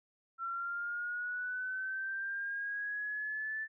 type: linear sweep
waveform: sine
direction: up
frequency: 1351 to 1763 Hz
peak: -35 dBFS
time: 0.38-3.68 s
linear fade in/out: 50 ms
effects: none